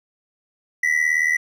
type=ring-modulated tone; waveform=triangle; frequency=1967 Hz; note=B6; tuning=7 cents flat; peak=-12 dBFS; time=0.83-1.37 s; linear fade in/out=5 ms; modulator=39.1 Hz; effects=none